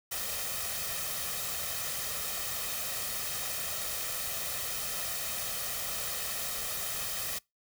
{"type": "noise with comb filter", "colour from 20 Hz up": "white", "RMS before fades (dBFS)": -35, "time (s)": [0.11, 7.39], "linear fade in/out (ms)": 10, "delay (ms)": 1.6, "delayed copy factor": 0.6, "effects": ["noise-tail reverb RT60 0.2 s tail -24 dB re dry"]}